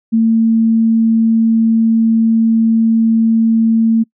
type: tone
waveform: sine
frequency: 225.5 Hz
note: A3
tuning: 43 cents sharp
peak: -8 dBFS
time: 0.12-4.04 s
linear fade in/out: 20 ms
effects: noise-tail reverb RT60 0.1 s tail -26 dB re dry